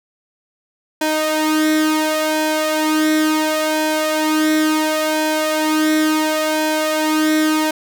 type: tone with flanger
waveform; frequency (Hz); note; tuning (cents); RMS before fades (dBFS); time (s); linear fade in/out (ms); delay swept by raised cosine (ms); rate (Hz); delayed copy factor
sawtooth; 310.3; D#4; -5; -17; 1.01-7.71; 5; 1.2 to 2.7; 0.71; +0.65
effects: none